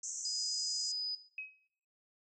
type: band-pass noise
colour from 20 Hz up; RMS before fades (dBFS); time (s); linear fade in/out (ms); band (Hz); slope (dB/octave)
pink; -42; 0.03-0.92; 5; 5900 to 7600; 96
type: tone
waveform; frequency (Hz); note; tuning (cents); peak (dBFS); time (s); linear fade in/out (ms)
sine; 4978; D#8; 0; -34; 0.25-1.15; 2
type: tone with exponential decay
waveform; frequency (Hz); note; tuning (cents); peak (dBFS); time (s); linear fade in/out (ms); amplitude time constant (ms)
sine; 2543; D#7; +37; -36; 1.38-1.67; 2; 61
effects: noise-tail reverb RT60 0.6 s tail -17 dB re dry